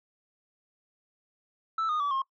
sine tone with pitch steps, 1318.5 / 1230.2 / 1147.8 / 1071 Hz, E6 / D#6 / D6 / C6, 0 / -20 / -40 / +40 cents, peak -23 dBFS, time 1.78-2.22 s, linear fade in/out 5 ms, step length 110 ms, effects noise-tail reverb RT60 0.1 s tail -23 dB re dry + tanh soft clip ceiling -25 dBFS

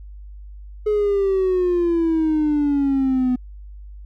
triangle exponential sweep, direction down, 426.1 to 248.9 Hz, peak -13 dBFS, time 0.86-3.36 s, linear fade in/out 10 ms, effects tanh soft clip ceiling -11 dBFS + added 50 Hz sine -35 dBFS peak until 4.05 s

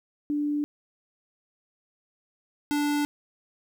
sine / square tone pair in turn, 293.7 / 292.5 Hz, D4 / D4, 0 / -7 cents, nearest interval unison, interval 7 cents, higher first, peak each -24 / -24 dBFS, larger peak neither, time 0.3-0.64 / 2.71-3.05 s, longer neither, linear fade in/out 0 ms, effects 11-bit

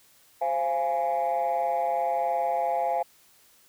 sine chord, F minor, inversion second, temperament equal with one note detuned, 523.3 / 687.6 / 830.6 Hz, C5 / F5 / Ab5, 0 / -27 / 0 cents, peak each -29 / -25 / -26 dBFS, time 0.41-3.03 s, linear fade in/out 10 ms, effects tanh soft clip ceiling -19 dBFS + white hiss -59 dBFS RMS until 3.68 s

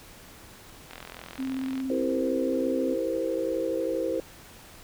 click train, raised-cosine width 0.3 ms, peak -24 dBFS, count 39, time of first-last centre 0.91-1.802 s, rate 42.6 Hz
sine tone with vibrato, 264.1 Hz, C4, 16 cents sharp, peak -28 dBFS, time 1.38-2.95 s, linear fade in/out 20 ms, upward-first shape square, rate 17 Hz, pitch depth 15 cents each way
sine chord, C dominant seventh, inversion first, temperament equal with one note detuned, 329.6 / 392 / 466.2 / 518.4 Hz, E4 / G4 / Bb4 / C5, 0 / 0 / 0 / -16 cents, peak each -31 / -34 / -32 / -29 dBFS, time 1.9-4.2 s, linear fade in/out 2 ms
effects pink hiss -49 dBFS RMS until 4.83 s

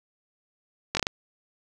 slowing click train, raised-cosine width 0.2 ms, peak -7 dBFS, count 5, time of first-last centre 0.95-1.069 s, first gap 20 ms, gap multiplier 1.27, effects none

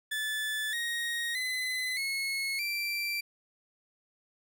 30% pulse tone with pitch steps, 1740 / 1875.7 / 2022 / 2180 / 2350 Hz, A6 / A#6 / B6 / C#7 / D7, -20 / +10 / +40 / -29 / +1 cents, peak -28 dBFS, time 0.11-3.21 s, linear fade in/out 10 ms, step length 620 ms, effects none

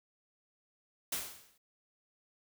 white noise with exponential decay, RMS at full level -33 dBFS, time 1.12-1.58 s, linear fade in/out 5 ms, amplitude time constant 100 ms, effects none

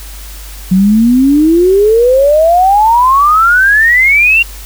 sine exponential sweep, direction up, 181.9 to 2794 Hz, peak -4 dBFS, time 0.71-4.43 s, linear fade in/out 10 ms, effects added 50 Hz sine -26 dBFS peak until 4.65 s + white hiss -32 dBFS RMS until 4.65 s

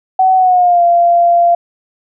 sine tone with pitch glide, 753 to 690.5 Hz, F#5 to F5, +30 to -20 cents, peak -6 dBFS, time 0.19-1.55 s, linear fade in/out 5 ms, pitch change -150 cents, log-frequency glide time 0.35-0.83 s, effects none

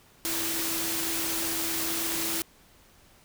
sine tone in noise, 329.6 Hz, E4, in tune, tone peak -36 dBFS, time 0.25-2.42 s, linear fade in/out 0 ms, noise white, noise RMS -30 dBFS, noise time 0.25-2.42 s, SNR -9 dB, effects pink hiss -58 dBFS RMS until 3.24 s

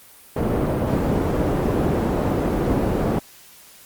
white low-pass noise, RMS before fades -21 dBFS, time 0.36-3.19 s, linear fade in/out 5 ms, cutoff 430 Hz, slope 12 dB/octave, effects white hiss -47 dBFS RMS until 3.85 s + Opus 32 kbps

